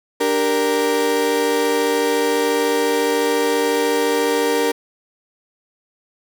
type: chord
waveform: 35% pulse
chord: G minor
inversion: second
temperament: equal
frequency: 293.7 / 392 / 466.2 Hz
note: D4 / G4 / Bb4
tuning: 0 / 0 / 0 cents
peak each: -21 / -22 / -16 dBFS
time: 0.2-4.72 s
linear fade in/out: 10 ms
effects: none